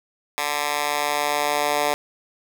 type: tone with high-pass filter sweep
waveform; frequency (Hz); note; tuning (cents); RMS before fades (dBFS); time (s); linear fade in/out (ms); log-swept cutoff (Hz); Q
10% pulse; 146.83; D3; 0; -23; 0.38-1.94; 0; 1100 to 610; 1
effects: none